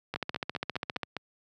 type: two click trains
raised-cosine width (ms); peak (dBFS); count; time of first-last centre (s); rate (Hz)
0.3; -15 / -17; 14 / 6; 0.16-1.032 / 0.14-1.167; 14.9 / 4.87
effects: high-pass 100 Hz 12 dB/octave